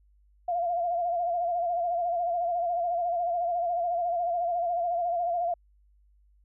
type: tone with vibrato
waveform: sine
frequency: 694 Hz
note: F5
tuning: 11 cents flat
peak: -25 dBFS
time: 0.48-5.54 s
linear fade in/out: 5 ms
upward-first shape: sine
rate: 14 Hz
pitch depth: 58 cents each way
effects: added 50 Hz sine -59 dBFS peak until 6.44 s